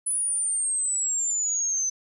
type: exponential sweep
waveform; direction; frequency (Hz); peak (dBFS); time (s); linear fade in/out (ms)
sine; down; 10050 to 6100; -23; 0.06-1.9; 10
effects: none